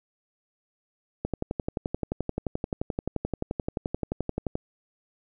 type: click train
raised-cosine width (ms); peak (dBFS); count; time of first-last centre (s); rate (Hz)
2; -14; 39; 1.25-4.554; 11.5
effects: none